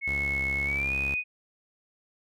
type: tone with pitch glide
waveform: sine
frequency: 2191 to 2488 Hz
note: C#7 to D#7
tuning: -21 to -1 cents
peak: -26 dBFS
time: 0.01-1.24 s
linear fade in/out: 50 ms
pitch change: +220 cents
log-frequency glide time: 0.65-0.94 s
type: tone with vibrato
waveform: sawtooth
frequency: 68.8 Hz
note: C#2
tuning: 12 cents flat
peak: -30 dBFS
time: 0.07-1.15 s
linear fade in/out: 10 ms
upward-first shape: sine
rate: 2 Hz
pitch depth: 31 cents each way
effects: none